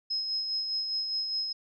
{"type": "tone with tremolo", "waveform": "sine", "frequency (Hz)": 5130, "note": "E8", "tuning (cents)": -48, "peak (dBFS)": -27, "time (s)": [0.1, 1.53], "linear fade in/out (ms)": 10, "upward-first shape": "sine", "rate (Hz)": 4.9, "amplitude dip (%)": 40, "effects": []}